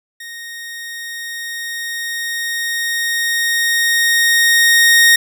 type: tone with level ramp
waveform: sawtooth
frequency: 1860 Hz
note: A#6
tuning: 4 cents flat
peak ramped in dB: -26 to -3 dBFS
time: 0.2-5.16 s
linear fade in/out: 5 ms
effects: none